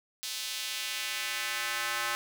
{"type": "tone with high-pass filter sweep", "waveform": "square", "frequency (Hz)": 117.5, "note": "A#2", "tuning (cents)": 14, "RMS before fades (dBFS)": -34, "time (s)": [0.23, 2.15], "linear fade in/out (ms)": 0, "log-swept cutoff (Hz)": [4000, 1300], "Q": 1.3, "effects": []}